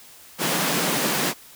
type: high-pass noise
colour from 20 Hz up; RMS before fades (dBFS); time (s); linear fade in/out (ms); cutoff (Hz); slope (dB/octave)
pink; -23; 0.38-1.34; 50; 140; 96
effects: white hiss -47 dBFS RMS until 1.55 s